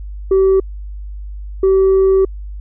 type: tone bursts at uneven times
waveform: sine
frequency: 383.6 Hz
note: G4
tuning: 37 cents flat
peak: -6 dBFS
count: 2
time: 0.31-0.6 / 1.63-2.25 s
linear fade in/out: 5 ms
effects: tanh soft clip ceiling -7 dBFS + added 50 Hz sine -25 dBFS peak until 2.6 s